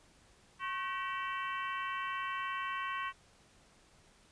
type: harmonic tone with a mistuned harmonic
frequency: 382.5 Hz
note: G4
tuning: 42 cents flat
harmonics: 3 / 4 / 5 / 6 / 7 / 8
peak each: -37 / -43 / -43 / -48 / -46 / -49 dBFS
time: 0.59-3.13 s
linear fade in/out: 50 ms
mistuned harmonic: 3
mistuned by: -83 cents
effects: pink hiss -64 dBFS RMS until 4.31 s + resampled to 22050 Hz